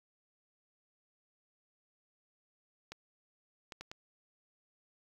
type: clicks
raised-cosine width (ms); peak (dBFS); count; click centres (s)
0.2; -27; 4; 2.92 / 3.722 / 3.81 / 3.915
effects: 9-bit